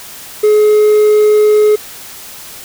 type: tone with hard clipping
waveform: triangle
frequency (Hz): 423.6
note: G#4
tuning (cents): +34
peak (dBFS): -6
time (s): 0.43-1.76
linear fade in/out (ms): 10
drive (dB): 5
effects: white hiss -31 dBFS RMS until 2.64 s